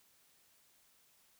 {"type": "silence", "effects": ["white hiss -69 dBFS RMS until 1.39 s"]}